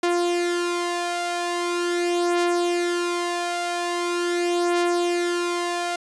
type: beating tone pair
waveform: sawtooth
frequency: 348.6 / 349.02 Hz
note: F4 / F4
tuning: -3 / -1 cents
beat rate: 0.42 Hz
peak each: -23 / -19 dBFS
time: 0.03-5.96 s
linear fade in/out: 5 ms
effects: resampled to 22050 Hz